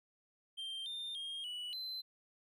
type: tone with pitch steps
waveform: triangle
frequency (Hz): 3161 / 3614 / 3230 / 2947 / 4068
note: G7 / A7 / G#7 / F#7 / C8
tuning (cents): +14 / +46 / -49 / -8 / -50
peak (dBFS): -39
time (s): 0.57-2.02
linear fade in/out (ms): 20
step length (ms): 290
effects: none